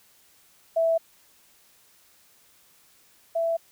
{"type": "tone pair in turn", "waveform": "sine", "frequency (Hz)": [658, 664.1], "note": ["E5", "E5"], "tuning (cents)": [-3, 13], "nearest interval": "unison", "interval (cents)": 16, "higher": "second", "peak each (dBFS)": [-19, -22], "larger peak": "first", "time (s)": [[0.76, 0.98], [3.35, 3.57]], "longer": "neither", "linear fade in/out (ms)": 10, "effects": ["white hiss -59 dBFS RMS until 3.71 s"]}